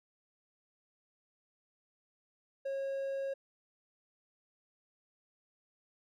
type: tone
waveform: triangle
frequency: 545 Hz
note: C#5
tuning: 29 cents flat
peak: -32 dBFS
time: 2.65-3.34 s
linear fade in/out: 10 ms
effects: none